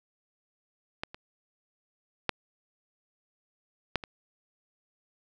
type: clicks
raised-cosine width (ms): 0.3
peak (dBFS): -16 / -26 / -9 / -10 / -23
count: 5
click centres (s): 1.035 / 1.145 / 2.293 / 3.957 / 4.038
effects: none